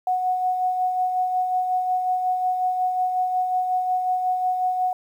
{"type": "tone with tremolo", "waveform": "sine", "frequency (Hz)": 736, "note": "F#5", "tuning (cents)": -9, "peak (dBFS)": -18, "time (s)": [0.07, 4.93], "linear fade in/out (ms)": 2, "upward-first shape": "sine", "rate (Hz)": 5.5, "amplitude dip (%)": 40, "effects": ["9-bit"]}